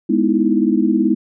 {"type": "chord", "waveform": "sine", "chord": "E major seventh", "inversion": "first", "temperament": "equal", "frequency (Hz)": [207.7, 246.9, 311.1, 329.6], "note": ["G#3", "B3", "D#4", "E4"], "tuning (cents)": [0, 0, 0, 0], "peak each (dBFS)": -18, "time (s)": [0.09, 1.15], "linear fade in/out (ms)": 10, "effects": []}